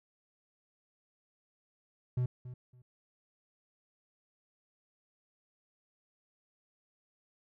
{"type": "tone with echo", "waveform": "triangle", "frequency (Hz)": 124.8, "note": "B2", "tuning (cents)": 19, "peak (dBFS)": -26, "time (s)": [2.17, 2.26], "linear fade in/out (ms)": 5, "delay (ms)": 280, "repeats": 2, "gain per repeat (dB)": -14, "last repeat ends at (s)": 2.82, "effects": []}